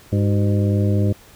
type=harmonic tone with a mistuned harmonic; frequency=101.7 Hz; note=G#2; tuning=36 cents flat; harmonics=1 / 2 / 3 / 4 / 5 / 6; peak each=-16 / -22 / -26 / -28 / -30 / -32 dBFS; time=0.12-1.13 s; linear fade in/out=10 ms; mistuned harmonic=4; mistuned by=-110 cents; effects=pink hiss -47 dBFS RMS until 1.35 s